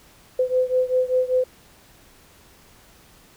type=beating tone pair; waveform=sine; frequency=507 / 512.1 Hz; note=B4 / C5; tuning=+45 / -37 cents; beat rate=5.1 Hz; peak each=-20 / -22 dBFS; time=0.39-1.44 s; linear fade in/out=5 ms; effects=pink hiss -52 dBFS RMS until 3.36 s